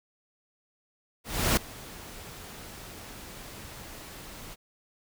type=noise with ADSR envelope; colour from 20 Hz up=pink; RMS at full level=-23 dBFS; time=1.24-4.56 s; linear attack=330 ms; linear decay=4 ms; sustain=-21 dB; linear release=32 ms; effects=none